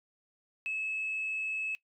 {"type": "tone", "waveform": "sine", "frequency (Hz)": 2593, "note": "E7", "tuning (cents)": -29, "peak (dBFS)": -31, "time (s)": [0.66, 1.75], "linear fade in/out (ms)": 0, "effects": ["noise-tail reverb RT60 0.1 s tail -19 dB re dry", "tanh soft clip ceiling -27 dBFS"]}